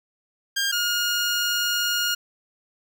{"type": "tone pair in turn", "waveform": "15% pulse", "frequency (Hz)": [1605, 1427.7], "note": ["G6", "F6"], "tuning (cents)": [40, 38], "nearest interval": "major second", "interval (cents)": 202, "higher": "first", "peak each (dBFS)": [-15, -15], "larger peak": "neither", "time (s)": [[0.56, 0.72], [0.72, 2.15]], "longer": "second", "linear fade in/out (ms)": 10, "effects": []}